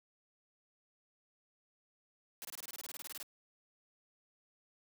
white noise bursts, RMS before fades -45 dBFS, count 16, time 2.42-3.228 s, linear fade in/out 0 ms, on 28 ms, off 24 ms, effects high-pass 200 Hz 12 dB/octave

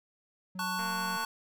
triangle tone, 185 Hz, F#3, in tune, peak -37 dBFS, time 0.55-1.17 s, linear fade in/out 5 ms
square chord, F# minor, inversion first, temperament just, 888 / 1110 / 1480 Hz, A5 / C#6 / F#6, +16 / +2 / 0 cents, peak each -37 dBFS, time 0.59-1.25 s, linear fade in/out 2 ms
click train, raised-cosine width 0.5 ms, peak -30 dBFS, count 104, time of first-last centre 0.79-1.238 s, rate 230 Hz
effects none

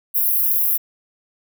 white high-pass noise, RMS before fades -18 dBFS, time 0.14-0.78 s, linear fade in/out 20 ms, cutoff 11000 Hz, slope 96 dB/octave, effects none

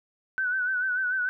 sine tone with vibrato, 1504 Hz, F#6, 28 cents sharp, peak -24 dBFS, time 0.38-1.29 s, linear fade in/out 0 ms, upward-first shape sine, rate 6.8 Hz, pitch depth 55 cents each way, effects none

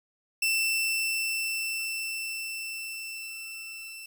sawtooth tone with level ramp, 2673 Hz, E7, 23 cents sharp, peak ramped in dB -20 to -37 dBFS, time 0.42-4.06 s, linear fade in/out 5 ms, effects 9-bit

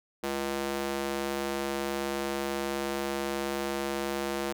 square tone with high-pass filter, 69.3 Hz, C#2, in tune, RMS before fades -32 dBFS, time 0.23-4.53 s, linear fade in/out 10 ms, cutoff 340 Hz, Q 1.1, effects none

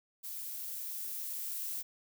violet noise with level ramp, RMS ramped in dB -42 to -38 dBFS, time 0.23-1.83 s, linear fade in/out 20 ms, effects none

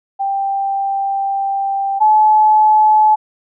sine tone pair in turn, 787 / 858.7 Hz, G5 / A5, +7 / -42 cents, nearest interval major second, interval 151 cents, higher second, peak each -15 / -7 dBFS, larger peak second, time 0.19-2 / 2-3.16 s, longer first, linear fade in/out 20 ms, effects none

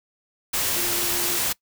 sine tone in noise, 349.2 Hz, F4, in tune, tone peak -33 dBFS, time 0.76-1.38 s, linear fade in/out 10 ms, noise white, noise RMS -24 dBFS, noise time 0.53-1.53 s, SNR -12 dB, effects noise-tail reverb RT60 0.1 s tail -22 dB re dry

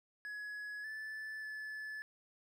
triangle tone with pitch steps, 1685 / 1746 / 1730 Hz, G#6 / A6 / A6, +25 / -14 / -30 cents, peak -40 dBFS, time 0.25-2.02 s, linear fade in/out 0 ms, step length 590 ms, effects none

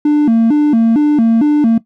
triangle tone with vibrato, 260 Hz, C4, 11 cents flat, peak -4 dBFS, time 0.05-1.78 s, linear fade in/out 5 ms, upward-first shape square, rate 2.2 Hz, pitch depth 230 cents each way, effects noise-tail reverb RT60 0.1 s tail -18 dB re dry + tanh soft clip ceiling -2 dBFS

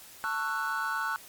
triangle chord, F# minor seventh, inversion first, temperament just, 888 / 1110 / 1332 / 1480 Hz, A5 / C#6 / E6 / F#6, +16 / +2 / +18 / 0 cents, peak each -34 / -34 / -33 / -30 dBFS, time 0.24-1.16 s, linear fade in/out 0 ms, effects white hiss -50 dBFS RMS until 1.28 s + MP3 96 kbps

